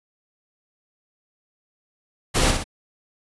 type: noise with echo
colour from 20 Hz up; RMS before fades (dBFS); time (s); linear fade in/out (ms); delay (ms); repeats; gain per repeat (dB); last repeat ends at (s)
pink; -19; 2.34-2.52; 20; 61; 2; -5; 2.642
effects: resampled to 24000 Hz